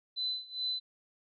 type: tone with tremolo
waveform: sine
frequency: 4019 Hz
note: B7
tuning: 30 cents sharp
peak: -30 dBFS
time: 0.16-0.8 s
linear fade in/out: 20 ms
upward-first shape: sine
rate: 2.4 Hz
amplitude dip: 90%
effects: none